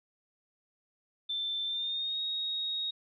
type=tone with pitch glide; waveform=sine; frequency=3549 to 3760 Hz; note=A7 to A#7; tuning=+14 to +14 cents; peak=-31 dBFS; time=1.29-2.91 s; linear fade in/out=10 ms; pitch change=+100 cents; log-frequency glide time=1.65-2.2 s; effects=none